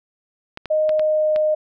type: clicks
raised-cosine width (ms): 0.3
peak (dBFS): -15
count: 5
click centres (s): 0.574 / 0.657 / 0.893 / 0.995 / 1.361
type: tone with pitch glide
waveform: sine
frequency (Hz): 619 to 615.1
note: D#5 to D#5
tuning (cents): -9 to -20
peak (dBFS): -15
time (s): 0.7-1.55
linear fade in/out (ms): 10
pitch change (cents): -11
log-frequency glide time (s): 0.88-1.36
effects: none